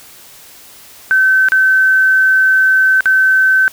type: tone with dropouts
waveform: sine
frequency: 1535 Hz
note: G6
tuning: 37 cents flat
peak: -7 dBFS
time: 1.11-3.68 s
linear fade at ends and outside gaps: 0 ms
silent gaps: 1.486-1.52 / 3.007-3.057 s
effects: white hiss -39 dBFS RMS until 3.72 s